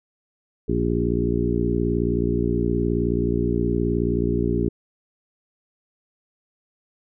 harmonic tone with a mistuned harmonic, 59 Hz, A#1, 22 cents sharp, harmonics 1 / 2 / 3 / 4 / 5 / 6 / 7, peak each -27 / -27 / -27 / -27 / -27 / -27 / -27 dBFS, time 0.68-4.69 s, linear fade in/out 10 ms, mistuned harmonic 7, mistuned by -19 cents, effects none

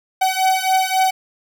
45% pulse beating tone pair, 754 / 757.7 Hz, F#5 / F#5, +32 / +41 cents, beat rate 3.7 Hz, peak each -18 dBFS, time 0.21-1.11 s, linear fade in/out 10 ms, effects none

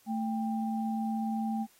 sine tone pair together, 221.4 / 791.9 Hz, A3 / G5, +11 / +17 cents, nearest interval octave + minor seventh, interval 2206 cents, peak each -30 / -36 dBFS, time 0.06-1.67 s, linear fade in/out 50 ms, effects white hiss -63 dBFS RMS until 1.79 s + AAC 48 kbps

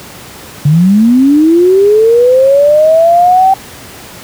sine linear sweep, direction up, 140 to 777 Hz, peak -3 dBFS, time 0.65-3.54 s, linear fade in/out 5 ms, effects pink hiss -30 dBFS RMS until 4.23 s + high-pass 80 Hz 12 dB/octave

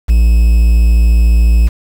triangle tone with quantisation, 57 Hz, A#1, 38 cents flat, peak -3 dBFS, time 0.08-1.69 s, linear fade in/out 20 ms, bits 5, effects none

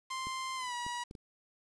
sawtooth tone with pitch glide, 1046.5 to 965.2 Hz, C6 to B5, 0 to -40 cents, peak -32 dBFS, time 0.1-1.04 s, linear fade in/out 10 ms, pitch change -140 cents, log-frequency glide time 0.56-0.74 s
clicks, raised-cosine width 3 ms, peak -34 dBFS, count 4, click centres 0.27 / 0.865 / 1.111 / 1.152 s
effects resampled to 22050 Hz + 9-bit

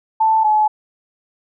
sine tone pair in turn, 882 / 854.9 Hz, A5 / G#5, +4 / +50 cents, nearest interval minor second, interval 54 cents, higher first, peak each -11 dBFS, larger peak neither, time 0.2-0.44 / 0.44-0.68 s, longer neither, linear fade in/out 10 ms, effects none

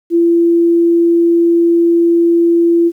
sine tone, 339.1 Hz, E4, 49 cents sharp, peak -7 dBFS, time 0.1-2.92 s, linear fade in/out 50 ms, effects 8-bit

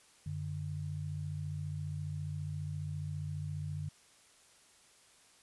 sine tone pair together, 93.91 / 148.6 Hz, F#2 / D3, +26 / +21 cents, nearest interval minor sixth, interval 795 cents, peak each -40 / -38 dBFS, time 0.26-3.89 s, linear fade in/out 5 ms, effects white hiss -63 dBFS RMS until 5.42 s + resampled to 24000 Hz

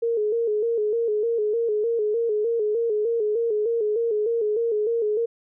sine tone with vibrato, 442.8 Hz, A4, 11 cents sharp, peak -20 dBFS, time 0.02-5.26 s, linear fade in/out 10 ms, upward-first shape square, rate 3.3 Hz, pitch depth 82 cents each way, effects none

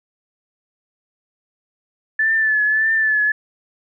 sine tone with vibrato, 1745 Hz, A6, 15 cents flat, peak -14 dBFS, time 2.19-3.32 s, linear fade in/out 5 ms, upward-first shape triangle, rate 1.7 Hz, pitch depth 51 cents each way, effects none

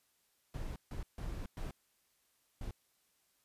brown noise bursts at uneven times, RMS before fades -41 dBFS, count 5, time 0.54-0.76 / 0.91-1.03 / 1.18-1.46 / 1.57-1.71 / 2.61-2.71 s, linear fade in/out 2 ms, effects white hiss -75 dBFS RMS until 3.44 s + resampled to 32000 Hz

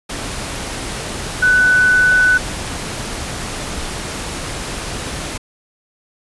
sine tone in noise, 1494 Hz, F#6, 16 cents sharp, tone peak -9 dBFS, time 1.42-2.38 s, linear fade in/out 10 ms, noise pink, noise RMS -25 dBFS, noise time 0.09-5.38 s, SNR +13 dB, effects resampled to 24000 Hz

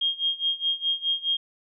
sine tone with tremolo, 3235 Hz, G#7, 46 cents flat, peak -20 dBFS, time 0.01-1.37 s, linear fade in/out 5 ms, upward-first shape sine, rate 4.8 Hz, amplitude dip 90%, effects none

